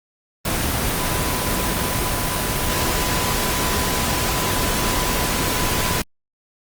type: tone in noise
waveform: sine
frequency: 1001 Hz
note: B5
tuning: 23 cents sharp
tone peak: -29 dBFS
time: 0.98-5.98 s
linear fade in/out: 5 ms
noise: pink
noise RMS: -21 dBFS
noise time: 0.45-6.02 s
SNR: -11 dB
effects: Opus 24 kbps